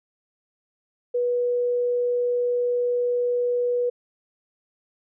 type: tone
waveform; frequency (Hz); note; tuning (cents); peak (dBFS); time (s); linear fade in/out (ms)
sine; 487.5; B4; -23; -20; 1.14-3.9; 10
effects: none